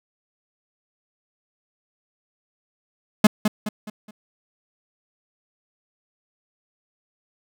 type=tone with echo; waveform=45% pulse; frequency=212.5 Hz; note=G#3; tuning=40 cents sharp; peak=-8 dBFS; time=3.24-3.27 s; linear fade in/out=5 ms; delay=210 ms; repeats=4; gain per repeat=-8 dB; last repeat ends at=4.11 s; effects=none